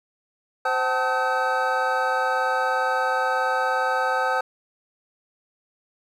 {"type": "tone cluster", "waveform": "triangle", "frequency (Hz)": [519, 761, 878, 1274, 1537], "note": ["C5", "F#5", "A5", "D#6", "G6"], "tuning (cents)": [-14, 48, -4, 41, -35], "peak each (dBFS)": -25, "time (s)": [0.65, 4.41], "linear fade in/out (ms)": 5, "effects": []}